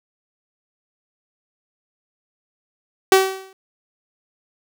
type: tone with exponential decay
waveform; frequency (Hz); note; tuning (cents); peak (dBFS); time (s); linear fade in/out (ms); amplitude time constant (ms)
sawtooth; 382.1; G4; -44; -3; 3.12-3.53; 2; 87
effects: none